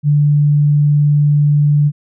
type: tone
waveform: sine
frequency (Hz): 146.83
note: D3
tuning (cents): 0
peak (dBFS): -8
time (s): 0.03-1.92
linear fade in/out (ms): 50
effects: none